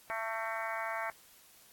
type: harmonic tone with a mistuned harmonic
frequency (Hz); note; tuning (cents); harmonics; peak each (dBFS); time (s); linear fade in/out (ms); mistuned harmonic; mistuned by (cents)
223.5; A3; +27; 3 / 4 / 5 / 6 / 7 / 8 / 9 / 10; -40 / -41 / -42 / -43 / -43 / -44 / -45 / -45; 0.1-1.1; 0; 8; +38
effects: white hiss -60 dBFS RMS until 1.72 s + AAC 64 kbps